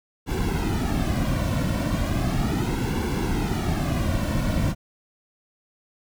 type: noise with flanger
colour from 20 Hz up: brown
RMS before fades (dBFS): -24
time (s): 0.26-4.75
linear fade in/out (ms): 50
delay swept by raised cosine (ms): 1.6 to 2.45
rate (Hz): 0.36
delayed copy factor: -0.75
effects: none